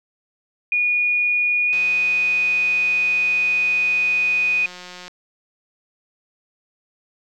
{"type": "tone with pitch glide", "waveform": "sine", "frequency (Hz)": [2449, 2485], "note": ["D#7", "D#7"], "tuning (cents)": [-28, -3], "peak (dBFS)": -16, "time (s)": [0.72, 4.66], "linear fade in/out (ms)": 2, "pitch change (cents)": 25, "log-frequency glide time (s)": [1.67, 1.73]}
{"type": "click train", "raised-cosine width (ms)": 0.2, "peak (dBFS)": -20, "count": 604, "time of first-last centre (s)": [1.73, 5.08], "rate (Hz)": 180}
{"effects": []}